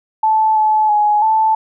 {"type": "tone with pitch steps", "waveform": "sine", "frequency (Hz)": [873, 862, 838, 878], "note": ["A5", "A5", "G#5", "A5"], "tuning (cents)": [-14, -36, 15, -4], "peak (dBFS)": -10, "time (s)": [0.23, 1.55], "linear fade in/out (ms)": 5, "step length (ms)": 330, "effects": []}